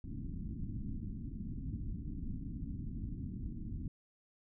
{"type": "low-pass noise", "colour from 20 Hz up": "pink", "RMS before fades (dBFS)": -41, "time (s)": [0.04, 3.88], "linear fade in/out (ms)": 2, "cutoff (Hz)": 290, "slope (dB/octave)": 48, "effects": []}